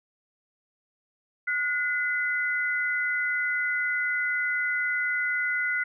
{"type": "tone pair together", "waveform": "sine", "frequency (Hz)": [1450, 2031], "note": ["F#6", "B6"], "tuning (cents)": [-35, 48], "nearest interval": "tritone", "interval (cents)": 583, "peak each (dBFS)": -27, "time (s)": [1.47, 5.84], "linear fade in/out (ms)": 10, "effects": []}